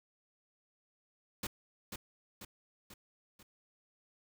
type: noise with echo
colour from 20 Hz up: pink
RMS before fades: -38 dBFS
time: 1.43-1.47 s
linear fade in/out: 5 ms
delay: 490 ms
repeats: 4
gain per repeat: -5 dB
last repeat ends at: 3.43 s
effects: none